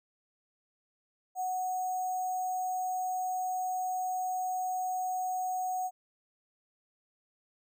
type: tone with sample-and-hold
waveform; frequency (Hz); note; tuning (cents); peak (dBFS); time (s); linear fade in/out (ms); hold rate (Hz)
sine; 740; F#5; 0; -30; 1.35-5.91; 50; 7350
effects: none